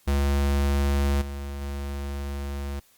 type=tone with level steps; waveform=square; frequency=70.2 Hz; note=C#2; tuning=22 cents sharp; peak=-21 / -32 / -30 dBFS; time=0.07-2.8 s; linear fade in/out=10 ms; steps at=1.21 / 1.61 s; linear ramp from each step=10 ms; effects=white hiss -60 dBFS RMS until 2.97 s + Opus 48 kbps

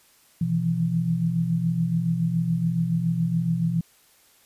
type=tone cluster; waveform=sine; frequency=125.4 / 161.2 / 168.3 Hz; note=B2 / E3 / E3; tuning=+27 / -38 / +36 cents; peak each=-28 / -30 / -22 dBFS; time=0.41-3.81 s; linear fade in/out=5 ms; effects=white hiss -58 dBFS RMS until 4.45 s + resampled to 32000 Hz

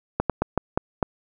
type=slowing click train; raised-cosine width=1 ms; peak=-6 dBFS; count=6; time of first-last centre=0.2-1.028 s; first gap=97 ms; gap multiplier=1.27; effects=none

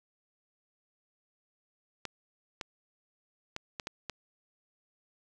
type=clicks; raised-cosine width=0.2 ms; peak=-19 dBFS; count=6; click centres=2.053 / 2.612 / 3.564 / 3.798 / 3.871 / 4.097 s; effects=none

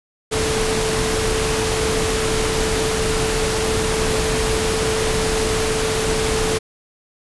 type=tone in noise; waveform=sine; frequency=440 Hz; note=A4; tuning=in tune; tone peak=-21 dBFS; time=0.31-6.59 s; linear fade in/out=20 ms; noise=pink; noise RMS=-21 dBFS; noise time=0.31-6.59 s; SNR=-3 dB; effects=resampled to 24000 Hz

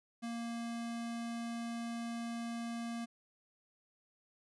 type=tone; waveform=square; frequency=233.1 Hz; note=A#3; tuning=in tune; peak=-39 dBFS; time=0.22-3.06 s; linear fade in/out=20 ms; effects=resampled to 24000 Hz

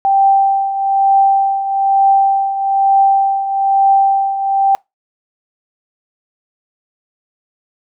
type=tone with tremolo; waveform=sine; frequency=784 Hz; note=G5; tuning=in tune; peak=-6 dBFS; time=0.05-4.75 s; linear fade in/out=0 ms; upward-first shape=triangle; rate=1.1 Hz; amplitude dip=70%; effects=noise-tail reverb RT60 0.2 s tail -25 dB re dry

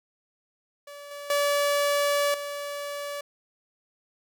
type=tone with level steps; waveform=sawtooth; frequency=575 Hz; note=D5; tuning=37 cents flat; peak=-37 / -33 / -18 / -28 dBFS; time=0.87-3.21 s; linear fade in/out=5 ms; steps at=1.11 / 1.3 / 2.34 s; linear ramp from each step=2 ms; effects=none

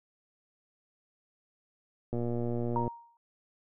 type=click train; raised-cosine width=2 ms; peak=-21 dBFS; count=90; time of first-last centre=2.13-2.878 s; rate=119 Hz
type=tone with exponential decay; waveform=sine; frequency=935 Hz; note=A#5; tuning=5 cents sharp; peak=-26 dBFS; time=2.76-3.17 s; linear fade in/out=1 ms; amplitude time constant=87 ms
effects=none

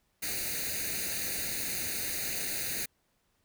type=noise with comb filter; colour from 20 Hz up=white; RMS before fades=-34 dBFS; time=0.22-2.86 s; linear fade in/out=10 ms; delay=0.46 ms; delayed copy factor=+0.85; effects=pink hiss -74 dBFS RMS until 3.44 s

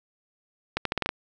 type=accelerating click train; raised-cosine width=0.3 ms; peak=-9 dBFS; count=7; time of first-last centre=0.77-1.091 s; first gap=83 ms; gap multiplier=0.82; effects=none

